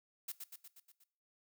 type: noise with echo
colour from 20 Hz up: blue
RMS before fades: -42 dBFS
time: 0.28-0.32 s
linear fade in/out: 5 ms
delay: 120 ms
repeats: 6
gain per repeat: -4 dB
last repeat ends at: 1.04 s
effects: noise-tail reverb RT60 0.5 s tail -19 dB re dry